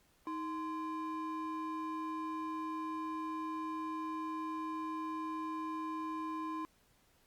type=ring-modulated tone; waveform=triangle; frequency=676 Hz; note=E5; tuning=43 cents sharp; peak=-32 dBFS; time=0.27-6.65 s; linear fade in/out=0 ms; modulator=360 Hz; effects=pink hiss -70 dBFS RMS until 7.26 s + Opus 48 kbps